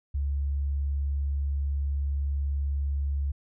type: tone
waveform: sine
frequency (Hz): 70.3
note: C#2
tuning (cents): +25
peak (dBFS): -25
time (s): 0.14-3.32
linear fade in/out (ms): 10
effects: none